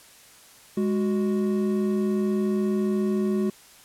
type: tone pair together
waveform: triangle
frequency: 207.2 / 370 Hz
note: G#3 / F#4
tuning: -4 / 0 cents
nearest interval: minor seventh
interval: 1004 cents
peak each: -21 / -24 dBFS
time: 0.77-3.5 s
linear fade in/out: 5 ms
effects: white hiss -51 dBFS RMS until 3.84 s + low-pass 12000 Hz 12 dB/octave